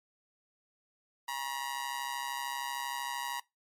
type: tone with amplitude modulation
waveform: sawtooth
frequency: 956 Hz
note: A#5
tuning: 43 cents sharp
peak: -27 dBFS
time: 1.28-3.4 s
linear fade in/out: 5 ms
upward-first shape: sine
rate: 133 Hz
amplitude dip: 80%
effects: noise-tail reverb RT60 0.2 s tail -22 dB re dry + MP3 64 kbps